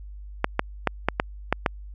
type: clicks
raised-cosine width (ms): 0.5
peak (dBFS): -4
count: 7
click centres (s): 0.444 / 0.594 / 0.873 / 1.086 / 1.199 / 1.526 / 1.662
effects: added 50 Hz sine -37 dBFS peak until 1.94 s

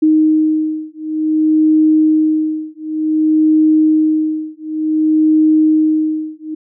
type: beating tone pair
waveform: sine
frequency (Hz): 311.1 / 311.65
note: D#4 / D#4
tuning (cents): 0 / +3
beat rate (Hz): 0.55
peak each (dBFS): -13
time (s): 0.02-6.55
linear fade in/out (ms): 10
effects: none

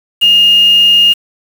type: tone with quantisation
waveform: sine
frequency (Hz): 2839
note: F7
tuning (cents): +28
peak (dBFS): -4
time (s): 0.21-1.14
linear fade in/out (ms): 20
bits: 4
effects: none

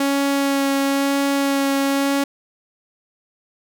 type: tone with vibrato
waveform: sawtooth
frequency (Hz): 277.2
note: C#4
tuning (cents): 0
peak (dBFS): -13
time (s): 0-2.24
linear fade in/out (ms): 5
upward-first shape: sine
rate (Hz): 1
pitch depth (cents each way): 11
effects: none

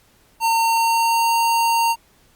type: tone with pitch glide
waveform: square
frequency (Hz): 911 to 922.1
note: A#5 to A#5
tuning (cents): -40 to -19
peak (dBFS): -16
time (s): 0.4-1.96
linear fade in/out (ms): 50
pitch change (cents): +21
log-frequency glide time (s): 0.6-1.36
effects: pink hiss -56 dBFS RMS until 2.35 s + Opus 48 kbps

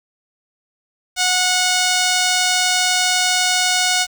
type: tone with notch filter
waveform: 5% pulse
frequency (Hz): 732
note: F#5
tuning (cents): -19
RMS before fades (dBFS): -17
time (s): 1.16-4.07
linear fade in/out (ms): 50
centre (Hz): 12000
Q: 1.1
effects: 7-bit

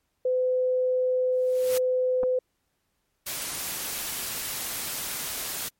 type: tone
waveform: sine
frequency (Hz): 508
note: B4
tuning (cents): +49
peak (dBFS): -21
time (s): 0.25-2.39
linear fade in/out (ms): 5
type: noise with exponential growth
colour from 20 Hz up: white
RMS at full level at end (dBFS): -30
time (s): 1.32-1.78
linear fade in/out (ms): 5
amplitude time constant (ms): 98
type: clicks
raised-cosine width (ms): 1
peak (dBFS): -21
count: 2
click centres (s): 2.232 / 2.236
type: noise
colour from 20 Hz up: white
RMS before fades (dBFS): -32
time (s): 3.26-5.69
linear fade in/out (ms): 10
effects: pink hiss -75 dBFS RMS until 5.79 s + MP3 64 kbps

